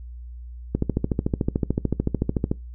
click train, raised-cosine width 3 ms, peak -8 dBFS, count 25, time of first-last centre 0.75-2.515 s, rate 13.6 Hz, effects noise-tail reverb RT60 0.2 s tail -22 dB re dry + added 60 Hz sine -35 dBFS peak until 2.74 s

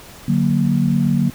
sine chord, D augmented, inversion none, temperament equal, 146.83 / 185 / 233.1 Hz, D3 / F#3 / A#3, 0 / 0 / 0 cents, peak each -18 dBFS, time 0.28-1.3 s, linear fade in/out 5 ms, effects pink hiss -40 dBFS RMS until 1.34 s

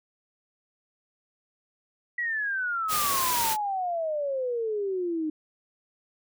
sine exponential sweep, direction down, 1954 to 304 Hz, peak -26 dBFS, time 2.18-5.3 s, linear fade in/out 5 ms
white noise, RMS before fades -28 dBFS, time 2.88-3.57 s, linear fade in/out 50 ms
effects none

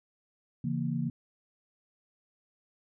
sine chord, A# diminished, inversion first, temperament just, 139.85 / 167.82 / 233.1 Hz, C#3 / E3 / A#3, +16 / +31 / 0 cents, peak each -33 dBFS, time 0.64-1.1 s, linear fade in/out 5 ms, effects none

